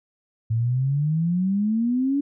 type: exponential sweep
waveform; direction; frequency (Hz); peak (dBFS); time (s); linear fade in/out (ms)
sine; up; 110 to 288.1; -19; 0.5-2.21; 10
effects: none